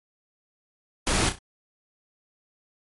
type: noise with echo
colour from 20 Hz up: pink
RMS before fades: -23 dBFS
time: 1.07-1.29 s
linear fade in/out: 0 ms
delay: 32 ms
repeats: 3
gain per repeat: -9 dB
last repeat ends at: 1.386 s
effects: MP3 48 kbps